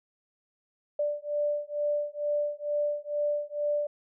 sine beating tone pair, 587.3 / 589.5 Hz, D5 / D5, 0 / +6 cents, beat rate 2.2 Hz, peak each -30 / -30 dBFS, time 0.99-3.87 s, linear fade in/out 5 ms, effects none

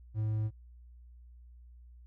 triangle tone, 108.3 Hz, A2, 27 cents flat, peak -27 dBFS, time 0.14-0.51 s, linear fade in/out 50 ms, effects added 60 Hz sine -51 dBFS peak until 2.06 s

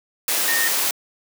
sine tone in noise, 1840 Hz, A#6, 23 cents flat, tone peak -21 dBFS, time 0.48-0.68 s, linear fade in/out 2 ms, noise white, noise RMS -21 dBFS, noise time 0.28-0.91 s, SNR -3 dB, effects high-pass 300 Hz 12 dB/octave

